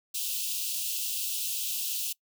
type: high-pass noise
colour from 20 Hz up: white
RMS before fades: -32 dBFS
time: 0.14-2.13 s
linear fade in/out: 10 ms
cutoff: 2600 Hz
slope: 96 dB/octave
effects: noise-tail reverb RT60 0.1 s tail -23 dB re dry